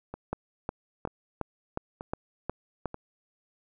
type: two click trains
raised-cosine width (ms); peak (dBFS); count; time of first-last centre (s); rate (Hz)
1; -23 / -16; 4 / 8; 0.14-2.944 / 0.33-2.857; 1.07 / 2.77
effects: none